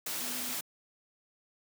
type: tone in noise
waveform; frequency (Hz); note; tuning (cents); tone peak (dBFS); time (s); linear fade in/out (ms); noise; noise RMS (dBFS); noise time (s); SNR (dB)
sine; 248.3; B3; +9; -45; 0.21-0.54; 5; white; -36; 0.06-0.61; -12
effects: high-pass 150 Hz 12 dB/octave